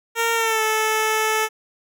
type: tone with pitch glide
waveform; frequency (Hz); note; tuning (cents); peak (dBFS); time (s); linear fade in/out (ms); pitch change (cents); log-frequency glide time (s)
10% pulse; 460.6 to 436.3; A#4 to A4; -21 to -15; -10; 0.15-1.49; 50; -94; 0.34-0.63
effects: none